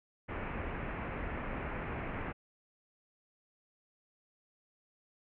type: low-pass noise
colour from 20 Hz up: pink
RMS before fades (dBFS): -39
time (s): 0.28-2.33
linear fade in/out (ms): 20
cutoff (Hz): 2500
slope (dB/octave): 48
effects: none